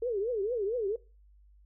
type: tone with vibrato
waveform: sine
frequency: 440 Hz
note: A4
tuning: in tune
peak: -28 dBFS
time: 0.02-0.96 s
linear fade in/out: 5 ms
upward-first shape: triangle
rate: 4.4 Hz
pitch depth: 270 cents each way
effects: noise-tail reverb RT60 0.3 s tail -19 dB re dry + added 50 Hz sine -56 dBFS peak until 1.65 s